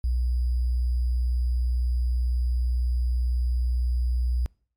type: tone with sample-and-hold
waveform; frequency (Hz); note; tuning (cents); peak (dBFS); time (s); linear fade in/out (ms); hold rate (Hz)
sine; 61; B1; -21; -21; 0.04-4.46; 0; 4900
effects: noise-tail reverb RT60 0.5 s tail -26 dB re dry + MP3 64 kbps